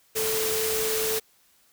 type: tone in noise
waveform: sine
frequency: 440 Hz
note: A4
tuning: in tune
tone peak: -27 dBFS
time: 0.15-1.2 s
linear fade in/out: 20 ms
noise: white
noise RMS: -28 dBFS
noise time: 0.15-1.2 s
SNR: -2 dB
effects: white hiss -62 dBFS RMS until 1.72 s